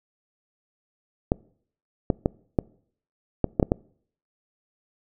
clicks, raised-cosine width 2 ms, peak -6 dBFS, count 8, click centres 1.319 / 2.102 / 2.259 / 2.588 / 3.443 / 3.598 / 3.628 / 3.719 s, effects noise-tail reverb RT60 0.6 s tail -25 dB re dry

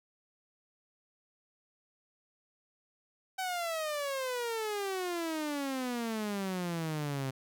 sawtooth exponential sweep, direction down, 764 to 130.81 Hz, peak -29 dBFS, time 3.38-7.31 s, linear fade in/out 10 ms, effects none

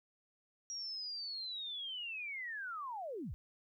sine linear sweep, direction down, 5700 to 42 Hz, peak -40 dBFS, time 0.7-3.34 s, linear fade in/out 0 ms, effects 13-bit

